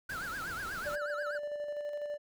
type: tone with vibrato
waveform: triangle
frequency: 1461 Hz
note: F#6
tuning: 22 cents flat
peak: -35 dBFS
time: 0.09-1.38 s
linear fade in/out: 5 ms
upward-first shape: triangle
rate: 8.2 Hz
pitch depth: 240 cents each way
type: noise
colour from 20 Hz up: pink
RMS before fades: -46 dBFS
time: 0.09-0.96 s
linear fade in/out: 10 ms
type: tone with tremolo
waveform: triangle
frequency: 587.3 Hz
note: D5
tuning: in tune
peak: -32 dBFS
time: 0.85-2.18 s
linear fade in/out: 20 ms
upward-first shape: square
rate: 12 Hz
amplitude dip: 35%
effects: none